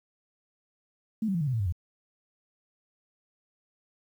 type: tone with pitch steps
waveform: sine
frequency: 220 / 192.63 / 168.67 / 147.68 / 129.31 / 113.22 / 99.14 / 86.8 Hz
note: A3 / G3 / E3 / D3 / C3 / A2 / G2 / F2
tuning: 0 / -30 / +40 / +10 / -20 / +50 / +20 / -10 cents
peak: -25 dBFS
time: 1.22-1.724 s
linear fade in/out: 5 ms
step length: 63 ms
effects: 10-bit